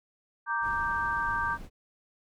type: chord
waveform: sine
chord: G minor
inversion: first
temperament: equal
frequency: 932.3 / 1174.7 / 1568 Hz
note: Bb5 / D6 / G6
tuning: 0 / 0 / 0 cents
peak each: -32 / -32 / -30 dBFS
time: 0.46-1.58 s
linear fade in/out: 50 ms
type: noise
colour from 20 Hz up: brown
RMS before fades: -42 dBFS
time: 0.61-1.7 s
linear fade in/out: 50 ms
effects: none